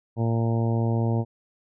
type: harmonic tone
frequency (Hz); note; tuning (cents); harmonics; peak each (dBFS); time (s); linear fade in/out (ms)
115; A#2; -23; 1 / 2 / 3 / 4 / 5 / 6 / 7 / 8; -22 / -28 / -32 / -34 / -36 / -38 / -39 / -40; 0.16-1.25; 50
effects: none